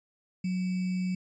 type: tone with sample-and-hold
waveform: sine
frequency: 183.8 Hz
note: F#3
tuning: 11 cents flat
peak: -27 dBFS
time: 0.44-1.15 s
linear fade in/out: 5 ms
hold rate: 2450 Hz
effects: resampled to 16000 Hz